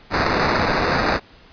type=noise with sample-and-hold; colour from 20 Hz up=white; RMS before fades=-19 dBFS; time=0.1-1.2 s; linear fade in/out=50 ms; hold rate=3150 Hz; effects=pink hiss -48 dBFS RMS until 1.52 s + resampled to 11025 Hz